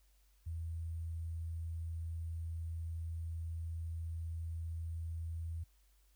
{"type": "tone with sample-and-hold", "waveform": "sine", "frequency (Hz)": 82.41, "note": "E2", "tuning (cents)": 0, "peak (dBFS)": -38, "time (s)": [0.46, 5.64], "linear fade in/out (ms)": 10, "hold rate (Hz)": 8820, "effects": ["added 50 Hz sine -66 dBFS peak until 6.15 s", "white hiss -75 dBFS RMS until 6.15 s"]}